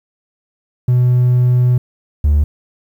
triangle tone pair in turn, 124.3 / 73.76 Hz, B2 / D2, +12 / +8 cents, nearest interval major sixth, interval 904 cents, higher first, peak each -6 dBFS, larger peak neither, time 0.88-1.78 / 2.24-2.44 s, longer first, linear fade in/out 5 ms, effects tanh soft clip ceiling -3 dBFS + 8-bit

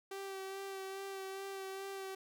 sawtooth tone with vibrato, 387.8 Hz, G4, 19 cents flat, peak -38 dBFS, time 0.11-2.15 s, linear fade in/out 5 ms, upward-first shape sine, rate 2.4 Hz, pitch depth 20 cents each way, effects none

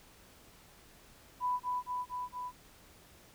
sine tone with echo, 993 Hz, B5, 9 cents sharp, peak -29 dBFS, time 1.4-1.6 s, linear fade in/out 50 ms, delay 230 ms, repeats 4, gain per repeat -2 dB, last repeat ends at 2.52 s, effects pink hiss -59 dBFS RMS until 3.34 s

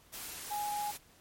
sine tone in noise, 830.6 Hz, G#5, in tune, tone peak -33 dBFS, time 0.5-0.92 s, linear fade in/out 20 ms, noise white, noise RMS -43 dBFS, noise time 0.12-0.98 s, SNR +7 dB, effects pink hiss -62 dBFS RMS until 1.2 s + MP3 64 kbps

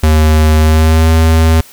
square tone with pitch glide, 77.78 to 80.66 Hz, D#2 to E2, 0 to -37 cents, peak -6 dBFS, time 0.03-1.61 s, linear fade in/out 5 ms, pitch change +63 cents, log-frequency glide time 0.58-1.09 s, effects white hiss -38 dBFS RMS until 1.72 s

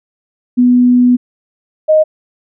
sine tone pair in turn, 246.9 / 622.1 Hz, B3 / D#5, 0 / 0 cents, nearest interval octave + major third, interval 1600 cents, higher second, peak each -5 dBFS, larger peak neither, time 0.57-1.17 / 1.88-2.04 s, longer first, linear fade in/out 20 ms, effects none

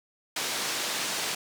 white band-pass noise, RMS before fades -31 dBFS, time 0.36-1.35 s, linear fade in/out 5 ms, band 200 to 6400 Hz, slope 12 dB/octave, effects none

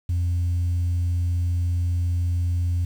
sine tone, 87.31 Hz, F2, in tune, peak -18 dBFS, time 0.09-2.85 s, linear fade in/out 5 ms, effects tanh soft clip ceiling -18 dBFS + 8-bit

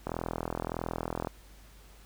click train, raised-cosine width 1 ms, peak -18 dBFS, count 51, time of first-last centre 0.07-1.272 s, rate 41.6 Hz, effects added 50 Hz sine -53 dBFS peak until 2.05 s + pink hiss -58 dBFS RMS until 2.05 s

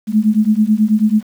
sine beating tone pair, 209.9 / 219.1 Hz, G#3 / A3, +19 / -7 cents, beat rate 9.2 Hz, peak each -13 dBFS, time 0.07-1.23 s, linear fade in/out 50 ms, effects 7-bit

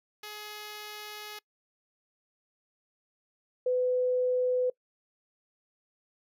5% pulse / sine tone pair in turn, 421.1 / 502.2 Hz, G#4 / B4, +24 / +29 cents, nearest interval minor third, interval 305 cents, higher second, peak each -29 / -24 dBFS, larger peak second, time 0.23-1.39 / 3.66-4.7 s, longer first, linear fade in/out 5 ms, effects noise-tail reverb RT60 0.1 s tail -24 dB re dry

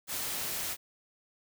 white noise, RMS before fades -35 dBFS, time 0.07-0.77 s, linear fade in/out 50 ms, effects none

